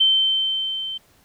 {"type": "tone with level ramp", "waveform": "sine", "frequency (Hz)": 3100, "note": "G7", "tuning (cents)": -20, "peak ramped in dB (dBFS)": [-12, -27], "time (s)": [0, 0.98], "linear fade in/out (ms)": 10, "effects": ["pink hiss -57 dBFS RMS until 1.24 s"]}